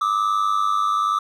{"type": "tone pair together", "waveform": "triangle", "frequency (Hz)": [1182, 1282.8], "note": ["D6", "E6"], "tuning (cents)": [11, -48], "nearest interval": "minor second", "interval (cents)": 141, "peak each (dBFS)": [-18, -20], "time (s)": [0.01, 1.19], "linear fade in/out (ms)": 5, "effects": []}